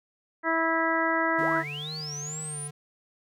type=harmonic tone; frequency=326.8 Hz; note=E4; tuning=15 cents flat; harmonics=1 / 2 / 3 / 4 / 5 / 6; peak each=-30 / -30 / -30 / -30 / -30 / -30 dBFS; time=0.43-1.64 s; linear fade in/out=50 ms
type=tone with vibrato; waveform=square; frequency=150.7 Hz; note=D3; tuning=45 cents sharp; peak=-38 dBFS; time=1.38-2.71 s; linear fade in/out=10 ms; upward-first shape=sine; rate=2.2 Hz; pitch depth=55 cents each way
type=linear sweep; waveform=sine; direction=up; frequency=209.5 to 9850 Hz; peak=-34 dBFS; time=1.4-2.68 s; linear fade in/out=10 ms
effects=none